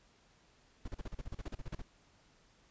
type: noise bursts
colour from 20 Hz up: brown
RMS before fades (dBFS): -40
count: 15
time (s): 0.85-1.818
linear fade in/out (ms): 5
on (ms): 30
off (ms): 37
effects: pink hiss -67 dBFS RMS until 2.7 s + resampled to 16000 Hz